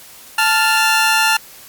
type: tone pair together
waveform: 20% pulse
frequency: 879 / 1395.3 Hz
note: A5 / F6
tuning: -2 / -2 cents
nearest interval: minor sixth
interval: 800 cents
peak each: -10 dBFS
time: 0.38-1.37 s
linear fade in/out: 5 ms
effects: white hiss -40 dBFS RMS until 1.68 s + Opus 48 kbps